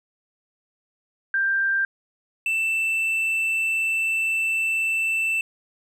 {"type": "tone pair in turn", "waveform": ["sine", "triangle"], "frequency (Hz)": [1582, 2661], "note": ["G6", "E7"], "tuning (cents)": [15, 16], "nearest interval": "major sixth", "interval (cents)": 901, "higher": "second", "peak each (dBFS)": -19, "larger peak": "neither", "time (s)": [[1.34, 1.85], [2.46, 5.41]], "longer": "second", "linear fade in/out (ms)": 2, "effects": []}